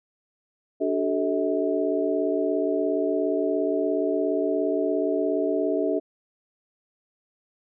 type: tone cluster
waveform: sine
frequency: 292 / 378.7 / 435.8 / 641 Hz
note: D4 / F#4 / A4 / E5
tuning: -10 / +40 / -17 / -49 cents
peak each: -27 dBFS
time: 0.8-6 s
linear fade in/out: 20 ms
effects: none